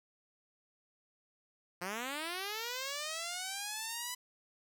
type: linear sweep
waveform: 5% pulse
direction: up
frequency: 170.3 to 1000 Hz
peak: -26 dBFS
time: 1.81-4.15 s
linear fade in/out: 10 ms
effects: none